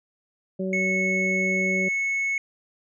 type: harmonic tone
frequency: 188.6 Hz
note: F#3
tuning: 33 cents sharp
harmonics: 1 / 2 / 3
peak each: -27 / -30 / -32 dBFS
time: 0.59-1.89 s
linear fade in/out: 10 ms
type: tone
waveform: triangle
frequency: 2200 Hz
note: C#7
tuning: 14 cents flat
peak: -21 dBFS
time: 0.73-2.38 s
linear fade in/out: 2 ms
effects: resampled to 16000 Hz